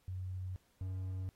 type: tone pair in turn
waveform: sine / triangle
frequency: 92.6 / 93.57 Hz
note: F#2 / F#2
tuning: +2 / +20 cents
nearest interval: unison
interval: 18 cents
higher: second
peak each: -38 / -35 dBFS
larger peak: second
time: 0.08-0.56 / 0.81-1.29 s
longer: neither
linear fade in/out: 0 ms
effects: pink hiss -73 dBFS RMS until 1.35 s + AAC 48 kbps